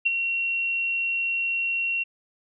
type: tone with ADSR envelope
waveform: sine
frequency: 2736 Hz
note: F7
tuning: 36 cents flat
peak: -16 dBFS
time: 0.05-2.04 s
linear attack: 15 ms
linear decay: 21 ms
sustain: -7 dB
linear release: 17 ms
effects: none